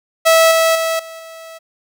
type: tone with level steps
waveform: sawtooth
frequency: 652 Hz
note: E5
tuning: 19 cents flat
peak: -4 / -7 / -12 / -27 / -29 dBFS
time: 0.25-1.59 s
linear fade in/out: 20 ms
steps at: 0.51 / 0.75 / 0.99 / 1.19 s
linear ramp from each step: 5 ms
effects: none